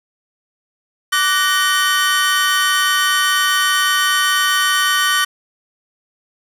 45% pulse tone cluster, 1164 / 1488 / 1862 / 3061 Hz, D6 / F#6 / A#6 / G7, -16 / +9 / -2 / -42 cents, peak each -19 dBFS, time 1.12-5.25 s, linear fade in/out 10 ms, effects resampled to 32000 Hz + 7-bit

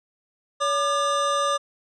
square tone pair together, 566.3 / 1199 Hz, C#5 / D6, +37 / +36 cents, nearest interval octave + minor second, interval 1299 cents, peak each -26 / -23 dBFS, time 0.6-1.58 s, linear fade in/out 20 ms, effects resampled to 22050 Hz

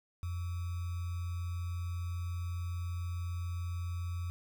sine tone with sample-and-hold, 87.31 Hz, F2, in tune, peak -34 dBFS, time 0.23-4.3 s, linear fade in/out 0 ms, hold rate 1225 Hz, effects none

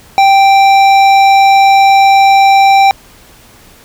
sine tone with hard clipping, 784 Hz, G5, in tune, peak -5 dBFS, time 0.18-2.91 s, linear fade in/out 0 ms, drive 12 dB, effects pink hiss -40 dBFS RMS until 3.84 s

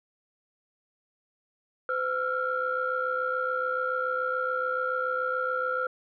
sine tone cluster, 510 / 1341 / 1408 Hz, C5 / E6 / F6, -44 / +29 / +14 cents, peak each -30 dBFS, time 1.89-5.87 s, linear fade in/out 2 ms, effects tanh soft clip ceiling -17 dBFS

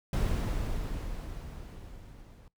brown noise with level ramp, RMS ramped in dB -27 to -52 dBFS, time 0.13-2.48 s, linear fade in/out 2 ms, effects noise-tail reverb RT60 0.2 s tail -26 dB re dry

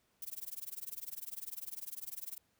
violet noise with tremolo, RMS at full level -41 dBFS, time 0.22-2.38 s, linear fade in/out 2 ms, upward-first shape sine, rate 20 Hz, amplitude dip 100%, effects pink hiss -75 dBFS RMS until 2.59 s + high-pass 60 Hz 12 dB/octave

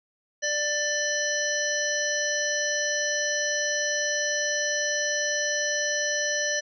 harmonic tone with a mistuned harmonic, 590 Hz, D5, 8 cents sharp, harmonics 1 / 3 / 5 / 7 / 9 / 10, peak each -30 / -28 / -37 / -37 / -37 / -29 dBFS, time 0.42-6.61 s, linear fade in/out 20 ms, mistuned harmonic 5, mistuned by +45 cents, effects none

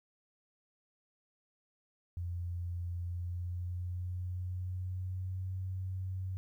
sine tone with pitch glide, 87.31 to 93.58 Hz, F2 to F#2, 0 to +20 cents, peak -35 dBFS, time 2.17-6.37 s, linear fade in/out 0 ms, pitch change +120 cents, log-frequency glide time 3-5.54 s, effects 12-bit

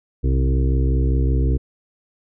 harmonic tone with a mistuned harmonic, 65.2 Hz, C2, 5 cents flat, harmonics 1 / 2 / 4 / 5 / 6 / 7, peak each -16 / -22 / -28 / -30 / -32 / -33 dBFS, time 0.23-1.58 s, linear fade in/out 20 ms, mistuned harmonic 1, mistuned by -56 cents, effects none

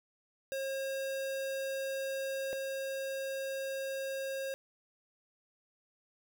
square tone pair in turn, 539 / 539 Hz, C#5 / C#5, -49 / -49 cents, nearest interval unison, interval 0 cents, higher neither, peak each -35 / -36 dBFS, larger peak first, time 0.52-2.53 / 2.53-4.54 s, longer neither, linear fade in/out 0 ms, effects none

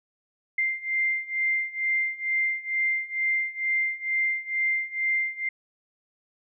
sine beating tone pair, 2093 / 2095.2 Hz, C7 / C7, 0 / +2 cents, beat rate 2.2 Hz, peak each -28 / -26 dBFS, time 0.58-5.49 s, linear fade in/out 5 ms, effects none

